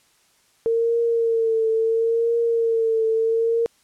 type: tone with vibrato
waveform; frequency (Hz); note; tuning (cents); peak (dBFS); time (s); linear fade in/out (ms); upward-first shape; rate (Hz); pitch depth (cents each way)
sine; 455.7; A#4; -39; -17; 0.66-3.66; 0; triangle; 0.73; 44
effects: white hiss -60 dBFS RMS until 3.83 s + low-pass 10000 Hz 12 dB/octave